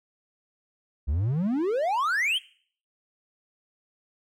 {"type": "exponential sweep", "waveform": "triangle", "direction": "up", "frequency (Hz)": [64.6, 3309], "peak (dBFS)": -21, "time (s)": [1.07, 2.39], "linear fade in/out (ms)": 20, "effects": ["noise-tail reverb RT60 0.5 s tail -20 dB re dry"]}